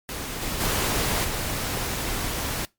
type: noise with level steps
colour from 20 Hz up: pink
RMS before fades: -32 / -29 / -24 / -28 dBFS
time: 0.09-2.65 s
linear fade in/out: 0 ms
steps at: 0.41 / 0.6 / 1.24 s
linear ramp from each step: 10 ms
effects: noise-tail reverb RT60 0.2 s tail -22 dB re dry + MP3 96 kbps